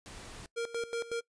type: noise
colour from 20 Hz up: pink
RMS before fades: -47 dBFS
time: 0.06-0.46 s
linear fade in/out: 0 ms
type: tone with tremolo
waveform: square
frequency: 466.2 Hz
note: A#4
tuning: in tune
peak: -32 dBFS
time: 0.56-1.21 s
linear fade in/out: 20 ms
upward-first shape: square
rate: 5.4 Hz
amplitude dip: 80%
effects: noise-tail reverb RT60 0.1 s tail -21 dB re dry + resampled to 22050 Hz